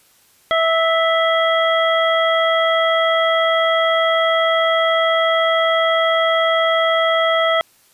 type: harmonic tone with a mistuned harmonic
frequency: 654 Hz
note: E5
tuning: 14 cents flat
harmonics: 1 / 2 / 3 / 5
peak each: -16 / -19 / -21 / -23 dBFS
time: 0.51-7.61 s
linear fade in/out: 0 ms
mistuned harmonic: 3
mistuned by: +17 cents
effects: white hiss -54 dBFS RMS until 7.93 s + resampled to 32000 Hz